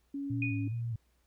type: tone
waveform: sine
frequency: 280 Hz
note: C#4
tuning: 18 cents sharp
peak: -34 dBFS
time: 0.14-0.68 s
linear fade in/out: 5 ms
type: tone with vibrato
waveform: sine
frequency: 112.7 Hz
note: A2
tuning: 42 cents sharp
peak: -32 dBFS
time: 0.3-0.96 s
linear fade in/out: 5 ms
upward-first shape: square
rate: 2.4 Hz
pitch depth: 65 cents each way
type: tone with exponential decay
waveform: sine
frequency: 2470 Hz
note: D#7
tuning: 13 cents flat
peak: -30 dBFS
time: 0.42-0.81 s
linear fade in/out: 2 ms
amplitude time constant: 83 ms
effects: added 60 Hz sine -70 dBFS peak until 1.26 s + pink hiss -75 dBFS RMS until 1.26 s